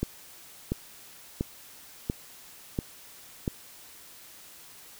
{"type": "click train", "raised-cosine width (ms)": 3, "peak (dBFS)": -14, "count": 6, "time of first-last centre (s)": [0.03, 3.478], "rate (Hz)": 1.45, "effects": ["white hiss -50 dBFS RMS until 4.99 s"]}